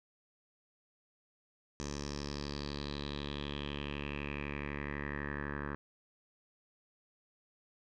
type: tone with low-pass filter sweep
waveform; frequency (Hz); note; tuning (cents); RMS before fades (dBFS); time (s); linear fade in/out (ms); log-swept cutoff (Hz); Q
10% pulse; 72; D2; -34; -40; 1.8-5.75; 0; 6200 to 1500; 5.3
effects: none